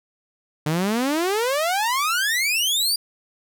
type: exponential sweep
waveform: sawtooth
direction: up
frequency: 146.83 to 4854 Hz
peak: -16 dBFS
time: 0.66-2.96 s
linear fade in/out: 5 ms
effects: none